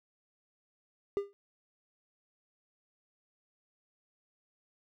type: tone with exponential decay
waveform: triangle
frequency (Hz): 401.8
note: G4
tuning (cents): +43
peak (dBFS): -23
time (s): 1.17-1.33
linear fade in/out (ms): 0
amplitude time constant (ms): 34
effects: none